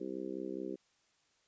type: harmonic tone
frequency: 64.8 Hz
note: C2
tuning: 16 cents flat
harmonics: 3 / 4 / 5 / 6 / 7 / 8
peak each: -47 / -46 / -42 / -42 / -51 / -49 dBFS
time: 0-0.76 s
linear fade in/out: 10 ms
effects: white hiss -73 dBFS RMS until 1.47 s + resampled to 16000 Hz